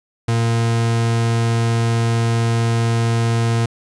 40% pulse tone, 115.5 Hz, A#2, 16 cents flat, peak -14 dBFS, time 0.28-3.66 s, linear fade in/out 5 ms, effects resampled to 22050 Hz + 9-bit

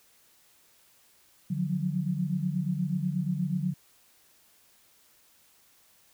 sine tone cluster, 147.7 / 177.7 / 186 Hz, D3 / F3 / F#3, +10 / +30 / +9 cents, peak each -31 dBFS, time 1.5-3.74 s, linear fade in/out 10 ms, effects white hiss -62 dBFS RMS until 6.13 s

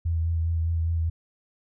sine tone with vibrato, 82.6 Hz, E2, 4 cents sharp, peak -22 dBFS, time 0.05-1.1 s, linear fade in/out 10 ms, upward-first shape sine, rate 4.9 Hz, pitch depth 25 cents each way, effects none

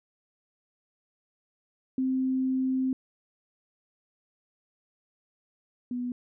sine tone pair in turn, 260.8 / 246.2 Hz, C4 / B3, -5 / -5 cents, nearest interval minor second, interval 100 cents, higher first, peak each -24 / -29 dBFS, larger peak first, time 1.98-2.93 / 5.91-6.12 s, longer first, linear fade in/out 2 ms, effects none

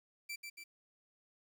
sawtooth tone with echo, 2338 Hz, D7, 8 cents flat, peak -37 dBFS, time 0.29-0.36 s, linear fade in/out 10 ms, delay 140 ms, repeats 2, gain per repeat -4 dB, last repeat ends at 0.64 s, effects 11-bit

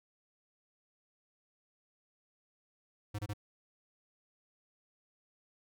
square tone bursts, 103.83 Hz, G#2, in tune, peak -36 dBFS, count 3, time 3.14-3.336 s, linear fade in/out 10 ms, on 48 ms, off 26 ms, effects none

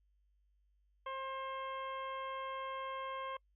harmonic tone, 532 Hz, C5, 29 cents sharp, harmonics 1 / 2 / 3 / 4 / 5 / 6, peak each -45 / -41 / -53 / -52 / -58 / -54 dBFS, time 1.06-3.37 s, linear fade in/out 5 ms, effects noise-tail reverb RT60 0.1 s tail -26 dB re dry + added 50 Hz sine -70 dBFS peak until 3.55 s

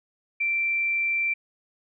sine tone, 2349 Hz, D7, in tune, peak -22 dBFS, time 0.4-1.34 s, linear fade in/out 10 ms, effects none

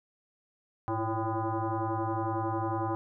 sine tone with frequency modulation, 340 Hz, F4, 46 cents flat, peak -28 dBFS, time 0.88-2.95 s, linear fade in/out 0 ms, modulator 223 Hz, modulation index 3.5, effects none

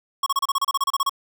square tone bursts, 1100 Hz, C#6, 14 cents flat, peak -19 dBFS, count 14, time 0.23-1.095 s, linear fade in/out 5 ms, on 33 ms, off 31 ms, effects none

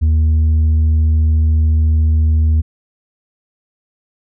sine tone with tanh clipping, 78.5 Hz, D#2, 16 cents sharp, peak -10 dBFS, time 0.01-2.62 s, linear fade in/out 20 ms, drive 3 dB, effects none

